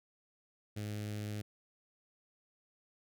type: tone with notch filter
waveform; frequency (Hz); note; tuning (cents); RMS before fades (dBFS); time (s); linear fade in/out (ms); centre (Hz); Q
sawtooth; 105.1; G#2; +21; -40; 0.76-1.42; 10; 1000; 0.89
effects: none